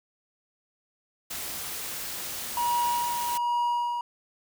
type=noise; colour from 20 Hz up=white; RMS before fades=-35 dBFS; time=1.3-3.38 s; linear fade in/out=10 ms
type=tone with tremolo; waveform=triangle; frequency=958 Hz; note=A#5; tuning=47 cents sharp; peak=-21 dBFS; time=2.57-4.01 s; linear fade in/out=2 ms; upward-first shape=sine; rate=1.2 Hz; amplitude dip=45%
effects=none